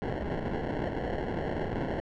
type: noise with sample-and-hold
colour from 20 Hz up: white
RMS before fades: -32 dBFS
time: 0.02-2 s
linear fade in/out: 0 ms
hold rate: 1225 Hz
effects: low-pass 2000 Hz 12 dB/octave